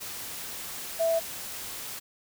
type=tone in noise; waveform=sine; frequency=659.3 Hz; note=E5; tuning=in tune; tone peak=-22 dBFS; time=0.99-1.2 s; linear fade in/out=20 ms; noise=white; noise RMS=-38 dBFS; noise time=0-2 s; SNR=+13 dB; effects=none